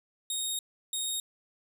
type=tone bursts at uneven times; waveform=15% pulse; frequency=3729 Hz; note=A#7; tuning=in tune; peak=-23 dBFS; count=2; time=0.3-0.59 / 0.93-1.2 s; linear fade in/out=2 ms; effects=resampled to 32000 Hz + 10-bit